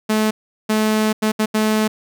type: tone bursts at uneven times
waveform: sawtooth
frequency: 216.1 Hz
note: A3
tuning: 31 cents flat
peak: -11 dBFS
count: 5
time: 0.09-0.31 / 0.69-1.13 / 1.22-1.32 / 1.39-1.46 / 1.54-1.88 s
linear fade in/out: 10 ms
effects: none